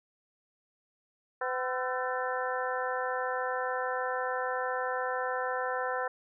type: harmonic tone with a mistuned harmonic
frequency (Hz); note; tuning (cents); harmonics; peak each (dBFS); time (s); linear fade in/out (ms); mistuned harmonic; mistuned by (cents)
253.8; B3; +47; 2 / 3 / 4 / 5 / 6 / 7; -34 / -36 / -37 / -38 / -39 / -39; 1.41-6.08; 5; 5; +93
effects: none